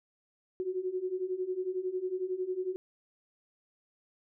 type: beating tone pair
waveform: sine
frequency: 362.6 / 373.6 Hz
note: F#4 / F#4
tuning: -35 / +17 cents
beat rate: 11 Hz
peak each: -36 / -33 dBFS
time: 0.6-2.76 s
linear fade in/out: 0 ms
effects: none